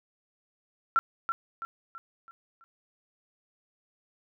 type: tone with echo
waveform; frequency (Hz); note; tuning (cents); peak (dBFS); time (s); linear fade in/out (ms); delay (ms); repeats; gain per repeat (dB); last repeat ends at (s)
sine; 1356; E6; +49; -19; 0.96-0.99; 0; 330; 5; -7; 2.64
effects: none